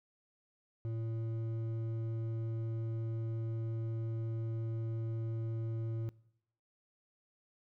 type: tone with hard clipping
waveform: sine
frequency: 113.2 Hz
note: A2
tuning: 50 cents sharp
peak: -37 dBFS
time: 0.85-6.09 s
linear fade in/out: 0 ms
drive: 8 dB
effects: noise-tail reverb RT60 0.8 s tail -22 dB re dry